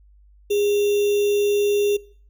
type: tone with sample-and-hold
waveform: sine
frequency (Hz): 409.7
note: G#4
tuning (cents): -24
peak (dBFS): -17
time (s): 0.5-1.97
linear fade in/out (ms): 10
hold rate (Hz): 3150
effects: noise-tail reverb RT60 0.5 s tail -22 dB re dry + added 50 Hz sine -49 dBFS peak until 2.29 s